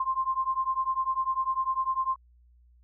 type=beating tone pair; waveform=sine; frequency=1046.5 / 1056.5 Hz; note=C6 / C6; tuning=0 / +16 cents; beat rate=10 Hz; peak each=-29 / -28 dBFS; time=0-2.16 s; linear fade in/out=5 ms; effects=added 60 Hz sine -56 dBFS peak until 2.83 s